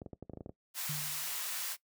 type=clicks; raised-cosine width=2 ms; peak=-30 dBFS; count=10; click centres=0.018 / 0.062 / 0.132 / 0.226 / 0.297 / 0.335 / 0.373 / 0.408 / 0.461 / 0.494 s
type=high-pass noise; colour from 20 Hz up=white; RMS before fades=-38 dBFS; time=0.74-1.77 s; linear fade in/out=50 ms; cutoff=830 Hz; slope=12 dB/octave
type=tone with exponential decay; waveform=sine; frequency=149.3 Hz; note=D3; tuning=29 cents sharp; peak=-35 dBFS; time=0.89-1.4 s; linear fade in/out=5 ms; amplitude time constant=110 ms
effects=noise-tail reverb RT60 0.1 s tail -19 dB re dry + high-pass 60 Hz 12 dB/octave